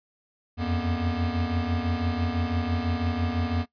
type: tone cluster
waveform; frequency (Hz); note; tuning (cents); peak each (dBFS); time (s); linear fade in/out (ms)
square; 84.6 / 90.6 / 239.9; E2 / F#2 / A#3; +45 / -36 / +50; -30; 0.57-3.66; 50
effects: noise-tail reverb RT60 0.1 s tail -19 dB re dry + resampled to 11025 Hz